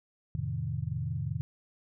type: chord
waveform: sine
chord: F dominant seventh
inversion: none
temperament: equal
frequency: 87.31 / 110 / 130.81 / 155.56 Hz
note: F2 / A2 / C3 / Eb3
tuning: 0 / 0 / 0 / 0 cents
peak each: -38 / -36 / -35 / -36 dBFS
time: 0.35-1.41 s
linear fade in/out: 0 ms
effects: none